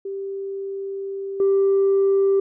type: tone with level steps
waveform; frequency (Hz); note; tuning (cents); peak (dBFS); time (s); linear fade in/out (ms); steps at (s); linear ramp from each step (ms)
sine; 392; G4; 0; -26 / -13; 0.05-2.4; 5; 1.4; 2
effects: tanh soft clip ceiling -12 dBFS